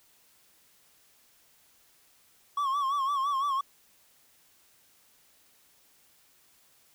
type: tone with vibrato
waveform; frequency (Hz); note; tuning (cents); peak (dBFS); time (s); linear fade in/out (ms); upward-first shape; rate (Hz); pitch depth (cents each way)
triangle; 1108.7; C#6; 0; -24; 2.57-3.61; 5; sine; 5.9; 86
effects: white hiss -63 dBFS RMS until 6.94 s